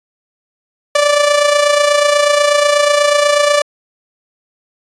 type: tone with amplitude modulation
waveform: sawtooth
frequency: 584 Hz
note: D5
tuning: 10 cents flat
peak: -3 dBFS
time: 0.95-3.62 s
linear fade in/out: 5 ms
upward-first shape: sine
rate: 28.2 Hz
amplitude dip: 55%
effects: resampled to 22050 Hz